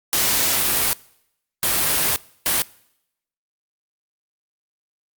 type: noise bursts at uneven times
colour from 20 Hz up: white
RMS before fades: -19 dBFS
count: 3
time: 0.13-0.93 / 1.63-2.16 / 2.46-2.62 s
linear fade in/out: 0 ms
effects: noise-tail reverb RT60 0.8 s tail -23 dB re dry + Opus 48 kbps